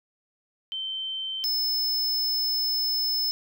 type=tone pair in turn; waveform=sine / square; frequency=3101 / 5230 Hz; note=G7 / E8; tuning=-19 / -15 cents; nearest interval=major sixth; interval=904 cents; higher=second; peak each=-29 / -24 dBFS; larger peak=second; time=0.72-1.44 / 1.44-3.31 s; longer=second; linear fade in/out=0 ms; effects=none